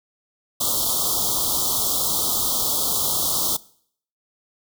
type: band-stop noise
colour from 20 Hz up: white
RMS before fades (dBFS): -22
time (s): 0.6-3.57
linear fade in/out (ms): 10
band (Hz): 1300 to 3200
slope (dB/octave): 96
effects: noise-tail reverb RT60 0.6 s tail -21 dB re dry